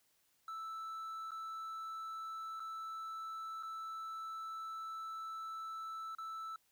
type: tone with dropouts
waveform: triangle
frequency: 1318.5 Hz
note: E6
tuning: in tune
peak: -40 dBFS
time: 0.48-6.56 s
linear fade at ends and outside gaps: 2 ms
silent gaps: 1.308-1.317 / 2.597-2.602 / 3.627-3.632 / 6.15-6.184 s
effects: white hiss -75 dBFS RMS until 6.71 s